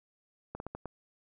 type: slowing click train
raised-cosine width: 1 ms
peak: -25 dBFS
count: 5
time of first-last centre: 0.55-0.857 s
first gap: 51 ms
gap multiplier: 1.28
effects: none